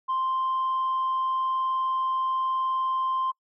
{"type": "tone", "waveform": "sine", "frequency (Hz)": 1046.5, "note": "C6", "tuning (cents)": 0, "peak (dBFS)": -22, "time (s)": [0.08, 3.32], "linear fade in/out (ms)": 20, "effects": ["noise-tail reverb RT60 0.1 s tail -26 dB re dry", "tanh soft clip ceiling -21 dBFS"]}